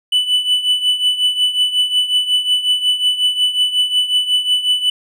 triangle tone with tremolo, 2984 Hz, F#7, 14 cents sharp, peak -8 dBFS, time 0.12-4.9 s, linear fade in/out 5 ms, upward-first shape triangle, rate 5.5 Hz, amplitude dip 80%, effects none

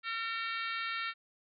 harmonic tone with a mistuned harmonic, 454.7 Hz, A#4, 43 cents flat, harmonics 3 / 4 / 5 / 6 / 7 / 8 / 9 / 10, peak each -38 / -40 / -41 / -44 / -47 / -45 / -49 / -53 dBFS, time 0.03-1.14 s, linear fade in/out 50 ms, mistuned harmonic 8, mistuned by +40 cents, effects none

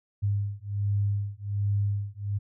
sine beating tone pair, 100.8 / 102.1 Hz, G2 / G#2, +49 / -29 cents, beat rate 1.3 Hz, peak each -28 dBFS, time 0.22-2.39 s, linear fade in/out 20 ms, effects none

